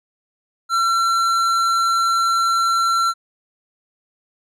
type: tone with tanh clipping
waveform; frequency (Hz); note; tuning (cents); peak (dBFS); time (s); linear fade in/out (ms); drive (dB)
triangle; 1355; E6; +47; -17; 0.69-3.14; 50; 17
effects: none